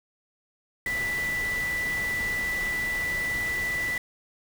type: tone in noise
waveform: sine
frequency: 1975.5 Hz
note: B6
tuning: in tune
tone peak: -26 dBFS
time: 0.86-3.98 s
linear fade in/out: 2 ms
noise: pink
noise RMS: -37 dBFS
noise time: 0.86-3.98 s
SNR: +8 dB
effects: none